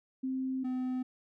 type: tone pair in turn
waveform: sine / triangle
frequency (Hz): 261.6 / 255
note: C4 / C4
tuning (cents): 0 / -44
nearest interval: unison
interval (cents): 44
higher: first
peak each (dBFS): -31 / -29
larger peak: second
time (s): 0.23-0.64 / 0.64-1.03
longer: first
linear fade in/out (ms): 10
effects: none